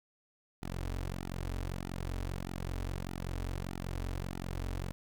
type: tone with flanger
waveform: sawtooth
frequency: 45.14 Hz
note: F#1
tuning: 42 cents flat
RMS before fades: -38 dBFS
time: 0.62-4.92 s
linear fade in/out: 0 ms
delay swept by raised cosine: 1.8 to 5.8 ms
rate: 1.6 Hz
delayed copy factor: -0.9
effects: none